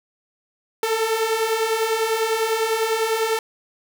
sawtooth beating tone pair, 438.5 / 448.5 Hz, A4 / A4, -6 / +33 cents, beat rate 10 Hz, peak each -21 / -17 dBFS, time 0.83-3.39 s, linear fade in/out 2 ms, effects 8-bit

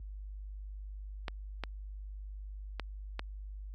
clicks, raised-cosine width 0.3 ms, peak -20 dBFS, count 4, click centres 1.282 / 1.637 / 2.797 / 3.194 s, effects added 50 Hz sine -36 dBFS peak until 3.74 s + high-pass 60 Hz 12 dB/octave

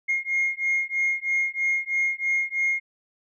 sine beating tone pair, 2139 / 2142.1 Hz, C7 / C7, +38 / +40 cents, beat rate 3.1 Hz, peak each -24 dBFS, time 0.08-2.8 s, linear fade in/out 20 ms, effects tanh soft clip ceiling -17 dBFS

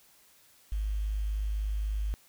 sine tone with quantisation, 51.91 Hz, G#1, in tune, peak -28 dBFS, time 0.72-2.14 s, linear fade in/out 0 ms, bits 9, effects white hiss -61 dBFS RMS until 2.28 s

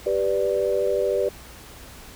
sine chord, G major, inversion none, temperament equal, 392 / 493.9 / 587.3 Hz, G4 / B4 / D5, 0 / 0 / 0 cents, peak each -24 dBFS, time 0.06-1.29 s, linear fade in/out 5 ms, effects added 60 Hz sine -48 dBFS peak until 2.15 s + pink hiss -44 dBFS RMS until 2.15 s

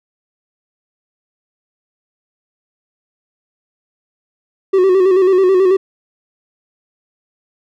triangle tone with vibrato, 375.6 Hz, F#4, 26 cents sharp, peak -6 dBFS, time 4.73-5.77 s, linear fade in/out 10 ms, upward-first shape square, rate 9.2 Hz, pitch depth 51 cents each way, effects none

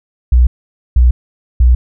sine tone bursts, 61.3 Hz, B1, 12 cents flat, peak -4 dBFS, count 3, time 0.32-1.75 s, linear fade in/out 5 ms, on 150 ms, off 490 ms, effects none

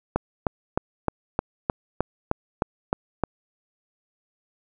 click train, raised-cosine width 1 ms, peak -7 dBFS, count 11, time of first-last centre 0.16-3.237 s, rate 3.25 Hz, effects none

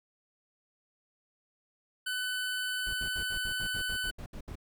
25% pulse tone, 1503 Hz, F#6, 27 cents sharp, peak -28 dBFS, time 2.06-4.11 s, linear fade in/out 10 ms
brown noise bursts, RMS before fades -41 dBFS, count 12, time 2.86-4.555 s, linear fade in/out 5 ms, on 78 ms, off 69 ms
effects none

